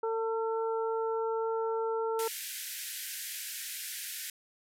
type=harmonic tone; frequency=449.7 Hz; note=A4; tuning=38 cents sharp; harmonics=1 / 2 / 3; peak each=-30 / -36 / -40 dBFS; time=0.03-2.28 s; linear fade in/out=5 ms
type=band-pass noise; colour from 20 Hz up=white; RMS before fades=-40 dBFS; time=2.19-4.3 s; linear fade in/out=2 ms; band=1500 to 15000 Hz; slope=96 dB/octave
effects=none